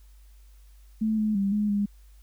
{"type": "tone with pitch steps", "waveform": "sine", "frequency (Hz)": [218.5, 214.3, 197.7, 209.2, 203.5], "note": ["A3", "A3", "G3", "G#3", "G#3"], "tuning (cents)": [-12, -45, 15, 13, -35], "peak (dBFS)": -22, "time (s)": [1.01, 1.86], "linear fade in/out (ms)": 10, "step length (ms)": 170, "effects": ["added 50 Hz sine -49 dBFS peak until 2.22 s", "white hiss -65 dBFS RMS until 2.22 s"]}